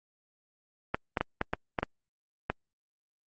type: clicks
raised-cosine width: 0.5 ms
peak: -12 dBFS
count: 8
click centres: 0.945 / 1.172 / 1.21 / 1.414 / 1.535 / 1.788 / 1.83 / 2.5 s
effects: Opus 24 kbps